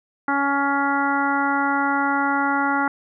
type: harmonic tone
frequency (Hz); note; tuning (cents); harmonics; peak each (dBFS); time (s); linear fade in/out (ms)
280; C#4; +18; 1 / 2 / 3 / 4 / 5 / 6 / 7; -24 / -34 / -23 / -27 / -23 / -34 / -31; 0.28-2.88; 2
effects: none